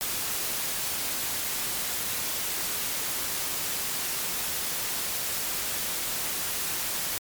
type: noise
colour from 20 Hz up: white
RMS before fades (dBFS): -30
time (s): 0.01-7.18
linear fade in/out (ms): 0
effects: MP3 96 kbps